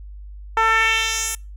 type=tone with band-pass filter sweep; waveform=10% pulse; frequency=446.8 Hz; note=A4; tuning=27 cents sharp; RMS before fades=-19 dBFS; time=0.57-1.35 s; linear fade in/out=2 ms; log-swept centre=1000 to 9600 Hz; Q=1.7; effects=noise-tail reverb RT60 0.3 s tail -26 dB re dry + added 50 Hz sine -34 dBFS peak until 1.56 s